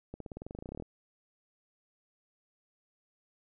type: accelerating click train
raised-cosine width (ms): 2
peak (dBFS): -28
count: 18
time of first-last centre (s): 0.14-0.823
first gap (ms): 63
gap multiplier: 0.94
effects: none